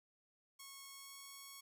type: tone with pitch glide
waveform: 5% pulse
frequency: 1097 to 1104.6 Hz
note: C#6 to C#6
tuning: -18 to -6 cents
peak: -40 dBFS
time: 0.59-1.61 s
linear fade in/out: 10 ms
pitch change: +12 cents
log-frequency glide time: 0.91-1.17 s
effects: none